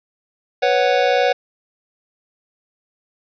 square chord, B suspended second, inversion none, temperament just, 493.9 / 555.6 / 740.8 Hz, B4 / C#5 / F#5, 0 / +4 / +2 cents, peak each -19 dBFS, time 0.62-1.33 s, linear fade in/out 10 ms, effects resampled to 11025 Hz + 8-bit

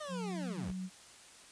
25% pulse linear sweep, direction down, 624 to 49 Hz, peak -37 dBFS, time 0-0.72 s, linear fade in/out 10 ms
sine tone with pitch glide, 182.8 to 185.89 Hz, F#3 to F#3, -21 to +8 cents, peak -37 dBFS, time 0.08-0.9 s, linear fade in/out 50 ms, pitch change +29 cents, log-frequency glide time 0.67-0.74 s
effects white hiss -56 dBFS RMS until 1.51 s + resampled to 22050 Hz

